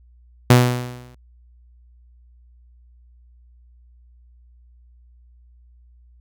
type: tone with exponential decay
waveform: sawtooth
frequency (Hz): 123.47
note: B2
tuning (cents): 0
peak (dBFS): -3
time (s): 0.5-1.15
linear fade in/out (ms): 5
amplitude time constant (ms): 140
effects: added 60 Hz sine -48 dBFS peak until 6.2 s